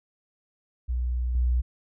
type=tone with level steps; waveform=sine; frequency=61.3 Hz; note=B1; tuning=12 cents flat; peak=-24 / -20 dBFS; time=0.88-1.62 s; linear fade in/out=20 ms; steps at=1.35 s; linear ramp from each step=2 ms; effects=none